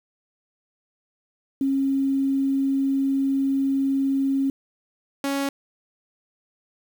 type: tone pair in turn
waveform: sine / sawtooth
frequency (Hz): 272.1 / 277.5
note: C#4 / C#4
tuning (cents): -32 / +2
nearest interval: unison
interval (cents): 34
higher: second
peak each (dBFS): -19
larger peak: neither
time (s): 1.61-4.5 / 5.24-5.49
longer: first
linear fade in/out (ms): 2
effects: 8-bit